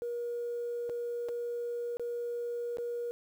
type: tone with dropouts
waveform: sine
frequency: 476.5 Hz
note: A#4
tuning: 38 cents sharp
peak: -32 dBFS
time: 0.02-3.11 s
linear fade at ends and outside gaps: 0 ms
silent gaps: 0.893-0.897 / 1.286-1.29 / 1.97-1.996 / 2.771-2.784 s
effects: tanh soft clip ceiling -28 dBFS + 10-bit